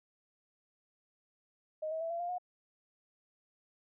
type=tone with pitch steps; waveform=sine; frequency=622.3 / 640.9 / 660.1 / 679.8 / 700.1 / 721.1 Hz; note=D#5 / E5 / E5 / F5 / F5 / F#5; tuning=0 / -49 / +2 / -47 / +4 / -45 cents; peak=-34 dBFS; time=1.82-2.384 s; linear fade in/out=10 ms; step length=94 ms; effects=none